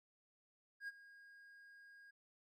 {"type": "tone with ADSR envelope", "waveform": "triangle", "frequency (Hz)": 1630, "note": "G#6", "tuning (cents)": -33, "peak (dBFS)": -40, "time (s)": [0.8, 2.11], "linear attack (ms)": 80, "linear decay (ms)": 29, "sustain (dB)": -17, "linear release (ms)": 9, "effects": []}